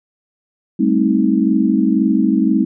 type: chord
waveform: sine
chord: A half-diminished seventh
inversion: third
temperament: just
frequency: 198 / 220 / 264 / 316.8 Hz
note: G3 / A3 / C4 / Eb4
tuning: +18 / 0 / +16 / +31 cents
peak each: -17 dBFS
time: 0.79-2.65 s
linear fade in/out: 10 ms
effects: none